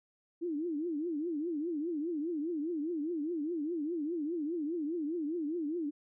sine tone with vibrato, 318.9 Hz, D#4, 43 cents sharp, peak -32 dBFS, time 0.41-5.91 s, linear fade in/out 20 ms, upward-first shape triangle, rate 4.9 Hz, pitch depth 220 cents each way, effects none

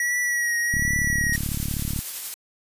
square tone with vibrato, 1921 Hz, B6, 48 cents flat, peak -22 dBFS, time 0-1.36 s, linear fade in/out 2 ms, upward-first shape triangle, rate 1.3 Hz, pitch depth 39 cents each way
click train, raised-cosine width 5 ms, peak -16 dBFS, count 46, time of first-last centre 0.74-1.99 s, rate 36 Hz
blue noise with tremolo, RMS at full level -29 dBFS, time 1.33-2.34 s, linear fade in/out 0 ms, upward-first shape triangle, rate 11 Hz, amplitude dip 35%
effects resampled to 32000 Hz

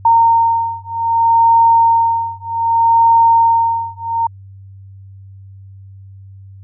sine beating tone pair, 919 / 919.64 Hz, A#5 / A#5, -25 / -24 cents, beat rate 0.64 Hz, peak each -12 dBFS, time 0.05-4.27 s, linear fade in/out 5 ms, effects added 97 Hz sine -34 dBFS peak until 6.63 s

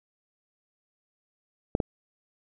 clicks, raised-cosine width 2 ms, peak -10 / -13 dBFS, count 2, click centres 1.751 / 1.802 s, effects none

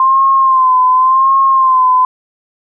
sine tone with vibrato, 1046.5 Hz, C6, in tune, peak -6 dBFS, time 0-2.05 s, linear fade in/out 2 ms, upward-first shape sine, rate 0.9 Hz, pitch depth 54 cents each way, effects none

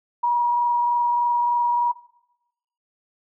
sine tone with frequency modulation, 959 Hz, A#5, 49 cents sharp, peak -17 dBFS, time 0.23-1.92 s, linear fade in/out 10 ms, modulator 23.3 Hz, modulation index 0.38, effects noise-tail reverb RT60 0.9 s tail -18 dB re dry

